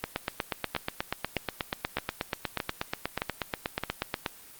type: two click trains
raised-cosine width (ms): 0.3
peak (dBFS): -11 / -12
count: 36 / 6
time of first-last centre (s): 0.04-4.262 / 0.75-3.836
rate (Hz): 8.29 / 1.62
effects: white hiss -50 dBFS RMS until 4.59 s + Opus 24 kbps